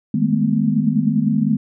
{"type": "tone cluster", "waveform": "sine", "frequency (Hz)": [155.5, 203.6, 214.3, 223.8, 249.4], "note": ["D#3", "G#3", "A3", "A3", "B3"], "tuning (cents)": [-1, -34, -45, 30, 17], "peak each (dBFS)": -21, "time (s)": [0.14, 1.57], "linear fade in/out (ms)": 5, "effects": []}